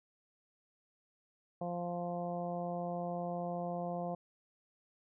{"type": "harmonic tone", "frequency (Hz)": 174.61, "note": "F3", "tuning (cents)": 0, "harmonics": [1, 2, 3, 4, 5, 6], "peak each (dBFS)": [-40, -47, -41, -40, -50, -52], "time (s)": [1.61, 4.15], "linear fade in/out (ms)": 5, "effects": []}